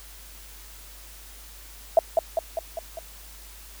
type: tone with echo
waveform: sine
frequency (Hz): 659.3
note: E5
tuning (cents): 0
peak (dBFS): -11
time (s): 1.97-1.99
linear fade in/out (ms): 2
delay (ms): 200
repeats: 5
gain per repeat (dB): -4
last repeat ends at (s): 2.99
effects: added 50 Hz sine -46 dBFS peak until 3.8 s + white hiss -47 dBFS RMS until 3.8 s